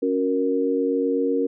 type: chord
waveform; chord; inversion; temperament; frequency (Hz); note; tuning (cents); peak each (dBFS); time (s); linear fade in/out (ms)
sine; F# major; second; equal with one note detuned; 277.2 / 365.1 / 466.2; C#4 / F#4 / A#4; 0 / -23 / 0; -23 / -27 / -22; 0.02-1.47; 10
effects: none